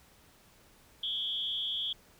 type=tone with amplitude modulation; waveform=sine; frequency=3322 Hz; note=G#7; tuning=in tune; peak=-27 dBFS; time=1.03-1.93 s; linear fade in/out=5 ms; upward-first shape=sine; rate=242 Hz; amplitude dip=100%; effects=pink hiss -61 dBFS RMS until 2.19 s